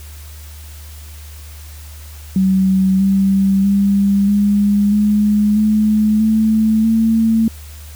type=tone with pitch steps; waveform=sine; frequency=190 / 194.55 / 199.22 / 204 / 208.9 / 213.9 / 219 / 224.3 Hz; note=F#3 / G3 / G3 / G#3 / G#3 / A3 / A3 / A3; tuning=+46 / -13 / +28 / -31 / +10 / -49 / -8 / +34 cents; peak=-10 dBFS; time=2.36-7.48 s; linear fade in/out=2 ms; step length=640 ms; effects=added 75 Hz sine -32 dBFS peak until 7.95 s + white hiss -41 dBFS RMS until 7.95 s

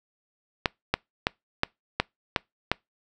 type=clicks; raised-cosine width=0.3 ms; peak=-5 dBFS; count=7; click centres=0.658 / 0.94 / 1.269 / 1.634 / 2 / 2.362 / 2.716 s; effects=noise-tail reverb RT60 0.2 s tail -26 dB re dry

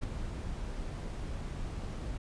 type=noise with ADSR envelope; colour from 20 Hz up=brown; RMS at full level=-32 dBFS; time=0.01-2.18 s; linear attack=28 ms; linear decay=3 ms; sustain=-6 dB; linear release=11 ms; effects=resampled to 22050 Hz

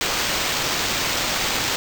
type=noise with sample-and-hold; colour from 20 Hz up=white; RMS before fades=-23 dBFS; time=0.01-1.76 s; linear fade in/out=0 ms; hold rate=11025 Hz; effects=none

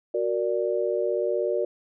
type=chord; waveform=sine; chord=Gb augmented; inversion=none; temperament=equal; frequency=370 / 466.2 / 587.3 Hz; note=Gb4 / Bb4 / D5; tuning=0 / 0 / 0 cents; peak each=-27 dBFS; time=0.14-1.65 s; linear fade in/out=5 ms; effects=none

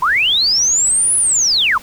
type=linear two-way sweep; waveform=sine; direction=up then down; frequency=932.3 to 10220 to 932.3 Hz; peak=-11 dBFS; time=0.02-1.78 s; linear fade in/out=5 ms; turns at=1.16 s; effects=pink hiss -38 dBFS RMS until 1.82 s

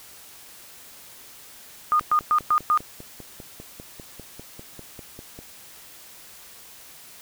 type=tone bursts; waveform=sine; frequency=1224 Hz; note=D#6; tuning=29 cents flat; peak=-16 dBFS; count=5; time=1.92-2.775 s; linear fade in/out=0 ms; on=75 ms; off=120 ms
type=click train; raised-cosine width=2 ms; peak=-26 dBFS; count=18; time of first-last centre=2.01-5.39 s; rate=5.03 Hz
effects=white hiss -46 dBFS RMS until 7.21 s

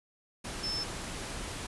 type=tone in noise; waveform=sine; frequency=5280 Hz; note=E8; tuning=2 cents sharp; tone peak=-32 dBFS; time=0.63-0.84 s; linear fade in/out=10 ms; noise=pink; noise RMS=-39 dBFS; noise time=0.44-1.67 s; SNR=+4 dB; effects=resampled to 24000 Hz

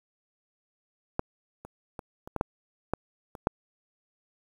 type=clicks; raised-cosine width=1 ms; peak=-12 / -28 / -23 / -27 / -16 / -10 / -12 / -27 / -8 dBFS; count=9; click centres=1.194 / 1.65 / 1.992 / 2.275 / 2.363 / 2.411 / 2.936 / 3.352 / 3.471 s; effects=8-bit

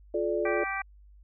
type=chord; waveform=sine; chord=D minor; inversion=first; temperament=equal with one note detuned; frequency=349.2 / 429.2 / 587.3 Hz; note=F4 / A4 / D5; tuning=0 / -43 / 0 cents; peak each=-30 dBFS; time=0.14-0.64 s; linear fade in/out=5 ms
type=harmonic tone; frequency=390 Hz; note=G4; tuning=9 cents flat; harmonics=2 / 3 / 4 / 5 / 6; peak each=-36 / -36 / -36 / -36 / -36 dBFS; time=0.45-0.82 s; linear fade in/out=5 ms
effects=added 50 Hz sine -51 dBFS peak until 1.23 s

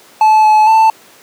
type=tone with pitch steps; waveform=triangle; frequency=867 / 859 / 885 Hz; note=A5 / A5 / A5; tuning=-26 / -42 / +10 cents; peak=-3 dBFS; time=0.21-0.9 s; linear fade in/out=2 ms; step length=230 ms; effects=pink hiss -42 dBFS RMS until 1.22 s + high-pass 300 Hz 12 dB/octave

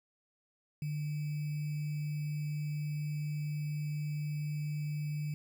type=tone with sample-and-hold; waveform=sine; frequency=149.3 Hz; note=D3; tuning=29 cents sharp; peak=-33 dBFS; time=0.82-5.34 s; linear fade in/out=2 ms; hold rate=2450 Hz; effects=none

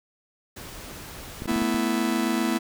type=noise; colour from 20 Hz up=pink; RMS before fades=-40 dBFS; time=0.56-1.47 s; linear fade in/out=10 ms
type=clicks; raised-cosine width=3 ms; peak=-21 dBFS; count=6; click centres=1.421 / 1.457 / 1.515 / 1.561 / 1.621 / 1.745 s
type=chord; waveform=45% pulse; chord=A suspended second; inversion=none; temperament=just; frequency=220 / 247.5 / 330 Hz; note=A3 / B3 / E4; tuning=0 / +4 / +2 cents; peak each=-27 dBFS; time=1.47-2.59 s; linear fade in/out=20 ms
effects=none

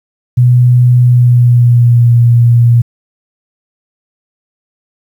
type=tone with pitch glide; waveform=sine; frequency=123.47 to 118.78 Hz; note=B2 to A#2; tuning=0 to +33 cents; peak=-3 dBFS; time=0.37-2.82 s; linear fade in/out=10 ms; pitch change=-67 cents; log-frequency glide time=1.01-2.12 s; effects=7-bit

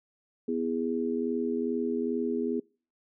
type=chord; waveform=sine; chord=E major; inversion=second; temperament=just; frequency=247.2 / 329.6 / 412 Hz; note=B3 / E4 / G#4; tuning=+2 / 0 / -14 cents; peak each=-30 / -34 / -31 dBFS; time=0.48-2.6 s; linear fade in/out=5 ms; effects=noise-tail reverb RT60 0.4 s tail -26 dB re dry

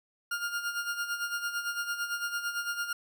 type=tone with tremolo; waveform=40% pulse; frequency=1410 Hz; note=F6; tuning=16 cents sharp; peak=-28 dBFS; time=0.31-2.93 s; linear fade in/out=5 ms; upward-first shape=sine; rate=8.9 Hz; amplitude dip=65%; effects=none

